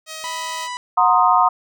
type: tone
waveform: 5% pulse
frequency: 632 Hz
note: D#5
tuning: 27 cents sharp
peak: -19 dBFS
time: 0.06-0.69 s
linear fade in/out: 50 ms
type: harmonic tone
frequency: 987.8 Hz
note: B5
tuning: in tune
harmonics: 1 / 2 / 3 / 4 / 5 / 6 / 7 / 8 / 9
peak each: -27 / -33 / -37 / -39 / -41 / -43 / -44 / -45 / -46 dBFS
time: 0.24-0.77 s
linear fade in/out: 0 ms
type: chord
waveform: sine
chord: C half-diminished seventh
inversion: second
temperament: equal with one note detuned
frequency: 731.5 / 932.3 / 1046.5 / 1244.5 Hz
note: Gb5 / Bb5 / C6 / Eb6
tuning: -20 / 0 / 0 / 0 cents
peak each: -17 dBFS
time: 0.97-1.49 s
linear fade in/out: 10 ms
effects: none